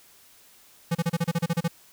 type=tone bursts; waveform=square; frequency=168.2 Hz; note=E3; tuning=35 cents sharp; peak=-22 dBFS; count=11; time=0.91-1.681 s; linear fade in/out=10 ms; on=41 ms; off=32 ms; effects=white hiss -55 dBFS RMS until 1.92 s